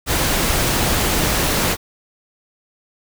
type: noise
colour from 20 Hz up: pink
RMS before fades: -18 dBFS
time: 0.06-1.77 s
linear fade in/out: 50 ms
effects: none